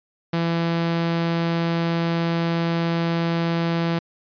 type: tone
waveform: sawtooth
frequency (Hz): 167.7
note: E3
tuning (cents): +30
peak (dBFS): -16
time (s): 0.33-3.99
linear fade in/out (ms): 5
effects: resampled to 11025 Hz